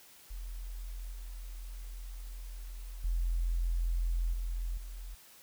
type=tone with level steps; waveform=sine; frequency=42.66 Hz; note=F1; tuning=40 cents flat; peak=-38 / -40 / -28 / -32 / -40 dBFS; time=0.3-5.15 s; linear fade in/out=10 ms; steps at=1.12 / 3.04 / 4.33 / 4.77 s; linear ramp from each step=5 ms; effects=white hiss -57 dBFS RMS until 5.42 s